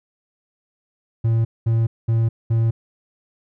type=tone bursts; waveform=triangle; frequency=113.9 Hz; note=A#2; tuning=40 cents flat; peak=-13 dBFS; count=4; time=1.24-2.71 s; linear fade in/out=10 ms; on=210 ms; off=210 ms; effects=none